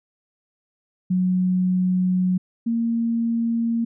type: tone pair in turn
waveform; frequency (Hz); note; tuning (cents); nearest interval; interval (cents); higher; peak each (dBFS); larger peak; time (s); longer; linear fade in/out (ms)
sine; 183.4 / 231.1; F#3 / A#3; -15 / -15; major third; 400; second; -17 / -19; first; 1.1-2.38 / 2.66-3.85; first; 10
effects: none